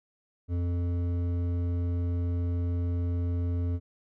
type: tone with hard clipping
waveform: sine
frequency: 87.31 Hz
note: F2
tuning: in tune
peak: -28 dBFS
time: 0.48-3.8 s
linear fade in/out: 50 ms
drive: 10 dB
effects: none